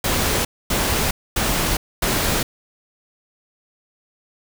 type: noise bursts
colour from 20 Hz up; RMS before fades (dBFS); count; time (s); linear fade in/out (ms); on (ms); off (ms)
pink; -20; 4; 0.04-2.43; 5; 410; 250
effects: none